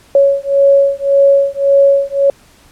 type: beating tone pair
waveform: sine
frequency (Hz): 555 / 556.8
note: C#5 / C#5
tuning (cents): +2 / +8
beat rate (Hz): 1.8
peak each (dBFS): -10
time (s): 0.15-2.3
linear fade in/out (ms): 2
effects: pink hiss -46 dBFS RMS until 2.71 s + low-pass 12000 Hz 12 dB/octave